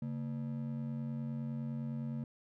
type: ring-modulated tone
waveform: triangle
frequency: 183.6 Hz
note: F#3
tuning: 13 cents flat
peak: -31 dBFS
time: 0.02-2.24 s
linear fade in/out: 2 ms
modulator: 44.9 Hz
effects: none